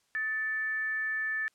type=tone with frequency modulation; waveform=sine; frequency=1760 Hz; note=A6; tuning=in tune; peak=-29 dBFS; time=0.15-1.48 s; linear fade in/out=0 ms; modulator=497 Hz; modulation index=0.25; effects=white hiss -72 dBFS RMS until 1.54 s + low-pass 9000 Hz 12 dB/octave

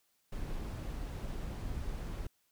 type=noise; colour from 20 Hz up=brown; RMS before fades=-39 dBFS; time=0.32-2.27 s; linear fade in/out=5 ms; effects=white hiss -75 dBFS RMS until 2.51 s

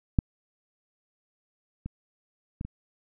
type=clicks; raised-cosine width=5 ms; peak=-8 / -22 / -21 / -24 dBFS; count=4; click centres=0.188 / 1.86 / 2.611 / 2.65 s; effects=none

